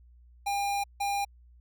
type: tone bursts at uneven times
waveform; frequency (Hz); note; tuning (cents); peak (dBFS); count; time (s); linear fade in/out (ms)
square; 804; G5; +44; -28; 2; 0.46-0.84 / 1-1.25; 10
effects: added 60 Hz sine -53 dBFS peak until 1.6 s